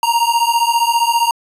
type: beating tone pair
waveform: square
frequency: 927 / 942 Hz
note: A#5 / A#5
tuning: -10 / +18 cents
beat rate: 15 Hz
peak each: -16 dBFS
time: 0.03-1.31 s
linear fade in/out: 2 ms
effects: resampled to 32000 Hz